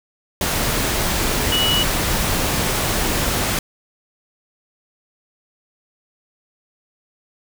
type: tone in noise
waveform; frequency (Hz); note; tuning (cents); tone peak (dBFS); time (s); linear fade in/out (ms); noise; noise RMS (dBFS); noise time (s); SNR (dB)
sine; 2935; F#7; -15; -17; 1.52-1.83; 2; pink; -20; 0.41-3.59; 0
effects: none